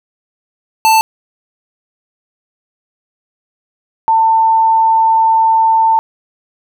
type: tone pair in turn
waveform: square / sine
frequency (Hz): 885 / 894.8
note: A5 / A5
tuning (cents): +10 / +29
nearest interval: unison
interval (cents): 19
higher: second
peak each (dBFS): -7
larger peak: neither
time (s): 0.85-1.01 / 4.08-5.99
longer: second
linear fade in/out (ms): 0
effects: none